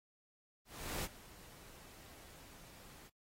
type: noise with ADSR envelope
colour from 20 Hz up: pink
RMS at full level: -40 dBFS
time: 0.65-3.1 s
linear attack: 390 ms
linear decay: 38 ms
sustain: -18 dB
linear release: 33 ms
effects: noise-tail reverb RT60 0.1 s tail -19 dB re dry + AAC 48 kbps